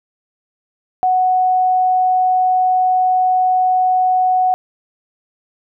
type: tone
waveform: sine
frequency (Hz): 740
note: F#5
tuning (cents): 0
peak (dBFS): -11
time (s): 1.03-4.54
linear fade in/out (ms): 0
effects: none